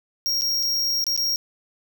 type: tone with dropouts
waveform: square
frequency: 5588 Hz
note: F8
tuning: in tune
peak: -21 dBFS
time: 0.26-1.36 s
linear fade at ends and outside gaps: 0 ms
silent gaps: 0.411-0.419 / 0.628-0.632 / 1.041-1.067 / 1.164-1.176 s
effects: none